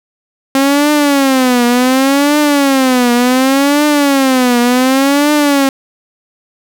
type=tone with vibrato; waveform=sawtooth; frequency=267.8 Hz; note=C4; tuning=40 cents sharp; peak=-4 dBFS; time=0.55-5.69 s; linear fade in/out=2 ms; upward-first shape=triangle; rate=0.68 Hz; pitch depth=200 cents each way; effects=none